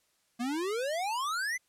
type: exponential sweep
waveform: square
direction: up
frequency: 230 to 2091 Hz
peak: -31 dBFS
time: 0.39-1.58 s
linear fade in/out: 20 ms
effects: white hiss -72 dBFS RMS until 1.68 s + low-pass 11000 Hz 12 dB/octave